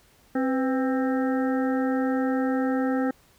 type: harmonic tone with a mistuned harmonic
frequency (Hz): 264.3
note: C4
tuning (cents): +18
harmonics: 1 / 2 / 3 / 5 / 6 / 7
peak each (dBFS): -23 / -29 / -33 / -37 / -39 / -40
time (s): 0.35-3.11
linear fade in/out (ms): 5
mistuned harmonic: 2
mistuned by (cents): -77
effects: pink hiss -59 dBFS RMS until 3.38 s